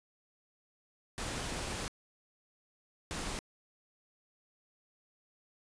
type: noise bursts at uneven times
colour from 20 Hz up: pink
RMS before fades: -38 dBFS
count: 2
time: 1.18-1.88 / 3.11-3.39 s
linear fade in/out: 0 ms
effects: resampled to 22050 Hz